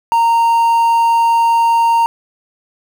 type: tone with quantisation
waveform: triangle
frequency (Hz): 925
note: A#5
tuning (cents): -14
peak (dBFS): -7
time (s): 0.12-2.06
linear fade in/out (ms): 0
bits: 6
effects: none